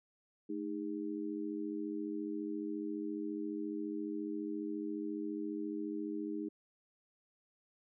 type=tone with amplitude modulation; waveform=sine; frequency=311.1 Hz; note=D#4; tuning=in tune; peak=-32 dBFS; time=0.49-6.49 s; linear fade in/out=10 ms; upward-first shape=sine; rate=94.5 Hz; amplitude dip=100%; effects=none